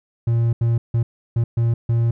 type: tone bursts at uneven times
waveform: triangle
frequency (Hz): 116.5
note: A#2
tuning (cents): -1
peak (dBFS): -13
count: 6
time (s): 0.27-0.53 / 0.61-0.78 / 0.94-1.03 / 1.36-1.44 / 1.57-1.74 / 1.89-2.11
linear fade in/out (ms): 5
effects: none